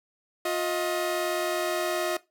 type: tone pair together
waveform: sawtooth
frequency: 355 / 631.1 Hz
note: F4 / D#5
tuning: +28 / +24 cents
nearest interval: minor seventh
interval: 996 cents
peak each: -25 dBFS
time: 0.45-2.17 s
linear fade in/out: 5 ms
effects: noise-tail reverb RT60 0.2 s tail -17 dB re dry